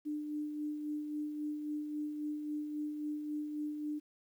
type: tone with tremolo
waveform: sine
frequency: 299.4 Hz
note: D4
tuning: 33 cents sharp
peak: -34 dBFS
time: 0.05-4 s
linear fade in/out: 20 ms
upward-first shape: sine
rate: 3.7 Hz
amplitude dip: 40%
effects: 11-bit